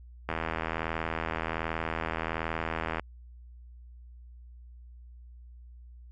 click train, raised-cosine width 0.5 ms, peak -15 dBFS, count 221, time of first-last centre 0.29-2.996 s, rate 81.3 Hz, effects added 60 Hz sine -46 dBFS peak until 6.11 s + MP3 64 kbps

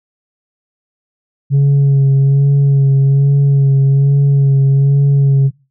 sine tone with vibrato, 138.59 Hz, C#3, in tune, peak -4 dBFS, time 1.5-5.51 s, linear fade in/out 50 ms, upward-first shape sine, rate 1.2 Hz, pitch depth 25 cents each way, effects noise-tail reverb RT60 0.3 s tail -23 dB re dry + tanh soft clip ceiling -6 dBFS

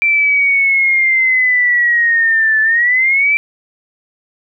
sine linear two-way sweep, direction down then up, 2349 to 1742 to 2349 Hz, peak -9 dBFS, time 0.02-3.37 s, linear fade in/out 0 ms, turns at 2.61 s, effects none

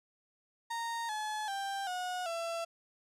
35% pulse tone with pitch steps, 927 / 855 / 788.6 / 727.3 / 670.8 Hz, A#5 / A5 / G5 / F#5 / E5, -10 / -50 / +10 / -30 / +30 cents, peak -33 dBFS, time 0.7-2.65 s, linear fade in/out 10 ms, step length 390 ms, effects low-pass 10000 Hz 12 dB/octave

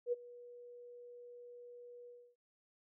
sine tone with ADSR envelope, 484.4 Hz, B4, 34 cents flat, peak -30 dBFS, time 0.06-2.36 s, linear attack 64 ms, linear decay 23 ms, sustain -21 dB, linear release 290 ms, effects none

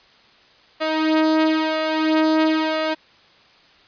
sawtooth tone with flanger, 314.6 Hz, D#4, 19 cents sharp, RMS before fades -19 dBFS, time 0.8-2.95 s, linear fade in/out 20 ms, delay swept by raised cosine 1.7 to 3.4 ms, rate 1 Hz, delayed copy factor +0.65, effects white hiss -52 dBFS RMS until 3.87 s + resampled to 11025 Hz

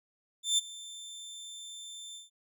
25% pulse tone with ADSR envelope, 3556 Hz, A7, 18 cents sharp, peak -19 dBFS, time 0.43-2.3 s, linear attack 150 ms, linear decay 21 ms, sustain -20 dB, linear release 150 ms, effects none

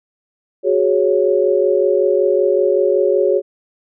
sine chord, F# suspended second, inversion none, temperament equal, 370 / 415.3 / 554.4 Hz, F#4 / G#4 / C#5, 0 / 0 / 0 cents, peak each -16 dBFS, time 0.63-3.42 s, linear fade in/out 50 ms, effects none

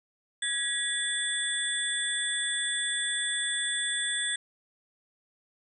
sine tone cluster, 1665 / 1928 / 3464 / 8120 Hz, G#6 / B6 / A7 / B8, +4 / -42 / -28 / +47 cents, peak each -34 / -35 / -31 / -33 dBFS, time 0.42-4.36 s, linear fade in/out 5 ms, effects none

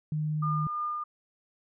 sine tone, 152.9 Hz, D#3, 30 cents flat, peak -27 dBFS, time 0.12-0.67 s, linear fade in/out 2 ms
sine tone with tremolo, 1210 Hz, D#6, 49 cents flat, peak -28 dBFS, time 0.42-1.04 s, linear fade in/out 10 ms, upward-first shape triangle, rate 3 Hz, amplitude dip 35%
effects none

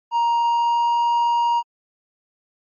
triangle tone with pitch glide, 938 to 944 Hz, A#5 to A#5, +11 to +22 cents, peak -14 dBFS, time 0.11-1.63 s, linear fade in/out 50 ms, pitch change +11 cents, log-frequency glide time 0.39-0.99 s, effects MP3 32 kbps

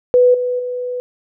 sine tone with level steps, 495.7 Hz, B4, 6 cents sharp, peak -7 / -16 / -20 dBFS, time 0.14-1 s, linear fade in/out 0 ms, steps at 0.34 / 0.59 s, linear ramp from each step 5 ms, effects none

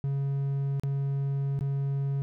triangle tone with dropouts, 138.59 Hz, C#3, in tune, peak -24 dBFS, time 0.04-2.22 s, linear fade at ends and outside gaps 0 ms, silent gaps 0.797-0.835 / 1.591-1.609 s, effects none

